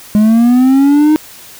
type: linear sweep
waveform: triangle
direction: up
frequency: 207.3 to 311.1 Hz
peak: -3 dBFS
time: 0.15-1.16 s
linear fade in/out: 0 ms
effects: white hiss -35 dBFS RMS until 1.59 s